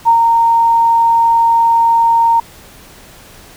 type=tone with ADSR envelope; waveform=sine; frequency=923 Hz; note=A#5; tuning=17 cents flat; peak=-4 dBFS; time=0.05-2.4 s; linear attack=32 ms; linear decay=87 ms; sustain=-3 dB; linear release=5 ms; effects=pink hiss -39 dBFS RMS until 3.56 s